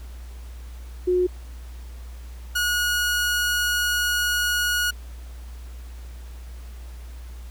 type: tone pair in turn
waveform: sine / sawtooth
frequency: 361.9 / 1450.4 Hz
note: F#4 / F#6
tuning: -38 / -35 cents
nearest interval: 2 octaves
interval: 2403 cents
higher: second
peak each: -17 dBFS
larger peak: neither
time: 1.07-1.27 / 2.55-4.91 s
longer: second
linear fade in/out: 10 ms
effects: added 60 Hz sine -35 dBFS peak until 7.5 s + pink hiss -51 dBFS RMS until 7.5 s